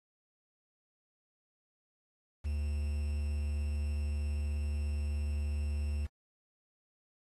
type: tone with quantisation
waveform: triangle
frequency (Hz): 73.6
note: D2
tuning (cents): +4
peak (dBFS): -29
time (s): 2.44-6.07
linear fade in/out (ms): 20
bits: 9
effects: AAC 32 kbps